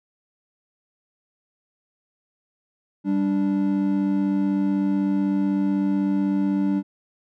triangle tone pair together, 196 / 292 Hz, G3 / D4, 0 / -10 cents, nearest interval perfect fifth, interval 690 cents, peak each -20 dBFS, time 3.04-6.83 s, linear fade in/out 50 ms, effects none

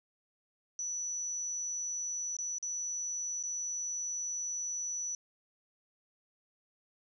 sine tone with dropouts, 5930 Hz, F#8, 3 cents sharp, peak -34 dBFS, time 0.79-5.15 s, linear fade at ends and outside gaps 1 ms, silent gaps 2.367-2.387 / 2.584-2.627 / 3.428-3.436 s, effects none

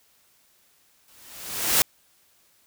white noise with exponential growth, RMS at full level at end -17 dBFS, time 1.08-1.82 s, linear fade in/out 1 ms, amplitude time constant 160 ms, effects white hiss -62 dBFS RMS until 2.66 s

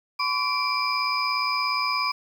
sine tone cluster, 1017 / 1134 / 2351 / 4968 Hz, C6 / C#6 / D7 / D#8, -50 / +39 / +1 / -3 cents, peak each -28 dBFS, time 0.19-2.12 s, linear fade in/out 10 ms, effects 8-bit

